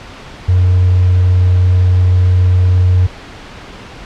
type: tone with hard clipping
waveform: triangle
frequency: 91 Hz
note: F#2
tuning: 28 cents flat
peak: -7 dBFS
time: 0.48-3.07 s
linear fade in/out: 10 ms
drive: 4 dB
effects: pink hiss -32 dBFS RMS until 4.05 s + low-pass 4000 Hz 12 dB/octave